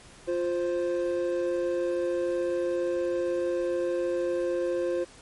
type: tone pair together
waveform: triangle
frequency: 350.1 / 523.3 Hz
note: F4 / C5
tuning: +4 / 0 cents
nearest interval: perfect fifth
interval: 696 cents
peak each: -26 dBFS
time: 0.27-5.05 s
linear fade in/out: 20 ms
effects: pink hiss -51 dBFS RMS until 5.21 s + MP3 48 kbps